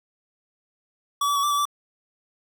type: tone with pitch steps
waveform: square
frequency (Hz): 1142 / 1152 / 1127 / 1172 / 1149 / 1164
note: D6 / D6 / C#6 / D6 / D6 / D6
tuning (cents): -49 / -34 / +28 / -4 / -38 / -16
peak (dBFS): -21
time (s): 1.21-1.654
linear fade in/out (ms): 5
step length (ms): 74
effects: none